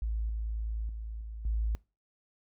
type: tone with level steps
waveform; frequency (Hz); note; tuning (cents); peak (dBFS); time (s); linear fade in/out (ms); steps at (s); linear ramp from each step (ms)
sine; 54.8; A1; -6; -29 / -31 / -36 / -38 / -27; 0.02-1.75; 0; 0.29 / 0.89 / 1.21 / 1.45; 2
effects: noise-tail reverb RT60 0.3 s tail -24 dB re dry